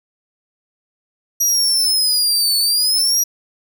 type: linear two-way sweep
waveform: sawtooth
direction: down then up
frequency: 5780 to 4435 to 5780 Hz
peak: -11 dBFS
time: 1.4-3.24 s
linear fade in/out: 10 ms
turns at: 2.58 s
effects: none